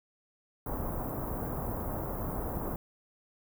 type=band-stop noise; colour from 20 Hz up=pink; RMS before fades=-35 dBFS; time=0.66-2.76 s; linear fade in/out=2 ms; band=1100 to 15000 Hz; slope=24 dB/octave; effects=none